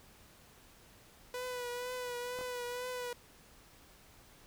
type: tone with vibrato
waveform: sawtooth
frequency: 493.9 Hz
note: B4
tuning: in tune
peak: -34 dBFS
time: 1.34-3.13 s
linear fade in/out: 2 ms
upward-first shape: triangle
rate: 2.1 Hz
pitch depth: 39 cents each way
type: clicks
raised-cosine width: 1 ms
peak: -32 dBFS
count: 2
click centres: 2.389 / 2.411 s
effects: pink hiss -60 dBFS RMS until 4.46 s